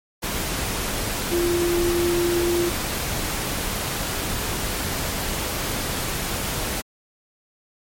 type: tone in noise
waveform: sine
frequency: 346.5 Hz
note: F4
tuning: 14 cents flat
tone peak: -19 dBFS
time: 1.31-2.7 s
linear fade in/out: 20 ms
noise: pink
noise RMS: -26 dBFS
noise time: 0.22-6.82 s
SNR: +4 dB
effects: MP3 64 kbps